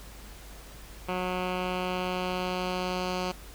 10% pulse tone with low-pass filter sweep, 182.4 Hz, F#3, 24 cents flat, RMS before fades -31 dBFS, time 1.08-3.32 s, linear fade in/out 10 ms, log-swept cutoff 2400 to 4900 Hz, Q 1.5, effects added 50 Hz sine -46 dBFS peak until 3.54 s + pink hiss -49 dBFS RMS until 3.54 s

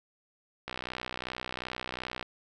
click train, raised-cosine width 0.3 ms, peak -19 dBFS, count 98, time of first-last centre 0.68-2.227 s, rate 62.7 Hz, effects none

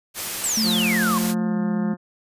white noise, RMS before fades -28 dBFS, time 0.14-1.35 s, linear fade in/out 50 ms
sine exponential sweep, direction down, 8250 to 1031 Hz, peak -21 dBFS, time 0.44-1.18 s, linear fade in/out 0 ms
sine tone with pitch glide, 220 to 212.6 Hz, A3 to G#3, 0 to +41 cents, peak -21 dBFS, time 0.57-1.94 s, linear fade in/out 5 ms, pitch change -59 cents, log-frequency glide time 1.44-1.57 s
harmonic tone, 177.4 Hz, F3, 27 cents sharp, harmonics 1 / 2 / 3 / 4 / 5 / 6 / 7 / 8 / 9 / 10, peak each -27 / -33 / -37 / -39 / -41 / -43 / -44 / -45 / -46 / -47 dBFS, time 0.62-1.97 s, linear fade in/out 50 ms
effects resampled to 32000 Hz

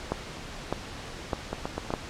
two click trains, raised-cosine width 1 ms, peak -12 / -15 dBFS, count 4 / 4, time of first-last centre 0.12-1.938 / 1.53-1.905 s, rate 1.65 / 8 Hz, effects pink hiss -40 dBFS RMS until 2.09 s + low-pass 6000 Hz 12 dB/octave

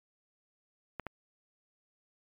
clicks, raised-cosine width 0.5 ms, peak -22 dBFS, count 2, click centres 0.997 / 1.067 s, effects MP3 96 kbps

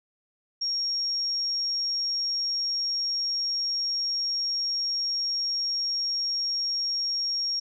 sine tone, 5570 Hz, F8, 5 cents flat, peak -25 dBFS, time 0.61-7.6 s, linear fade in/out 10 ms, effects none

